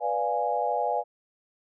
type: chord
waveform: sine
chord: B diminished seventh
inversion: none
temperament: equal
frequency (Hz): 493.9 / 587.3 / 698.5 / 830.6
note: B4 / D5 / F5 / Ab5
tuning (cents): 0 / 0 / 0 / 0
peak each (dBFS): -31 / -31 / -29 / -28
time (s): 0-1.04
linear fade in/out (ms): 50
effects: none